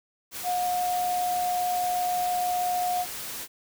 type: tone in noise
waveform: sine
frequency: 720 Hz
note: F#5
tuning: 47 cents flat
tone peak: -24 dBFS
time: 0.43-3.06 s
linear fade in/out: 50 ms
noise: white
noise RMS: -36 dBFS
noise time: 0.31-3.48 s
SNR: +9 dB
effects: none